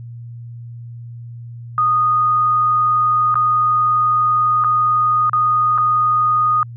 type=tone with dropouts; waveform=sine; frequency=1236 Hz; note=D#6; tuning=12 cents flat; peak=-12 dBFS; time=1.78-6.63 s; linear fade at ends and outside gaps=1 ms; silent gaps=3.343-3.355 / 4.639-4.645 / 5.296-5.332 / 5.778-5.783 s; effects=added 118 Hz sine -30 dBFS peak until 6.76 s